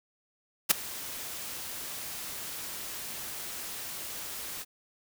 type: noise with ADSR envelope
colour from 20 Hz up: white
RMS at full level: -18 dBFS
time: 0.69-4.65 s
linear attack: 21 ms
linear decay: 8 ms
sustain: -21 dB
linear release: 35 ms
effects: none